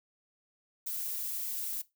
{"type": "noise", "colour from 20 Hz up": "violet", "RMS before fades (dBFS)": -36, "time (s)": [0.86, 1.82], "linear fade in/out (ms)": 10, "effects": ["noise-tail reverb RT60 0.2 s tail -18 dB re dry"]}